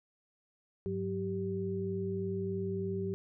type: tone cluster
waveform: sine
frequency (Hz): 101.1 / 184.3 / 389.1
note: G#2 / F#3 / G4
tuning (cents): -46 / -7 / -13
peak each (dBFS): -39 / -37 / -35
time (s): 0.86-3.14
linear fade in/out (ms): 0
effects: none